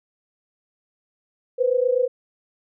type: tone pair together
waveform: sine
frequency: 488.2 / 516.4 Hz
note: B4 / C5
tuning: -20 / -23 cents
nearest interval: minor second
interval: 97 cents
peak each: -20 dBFS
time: 1.58-2.08 s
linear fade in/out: 20 ms
effects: none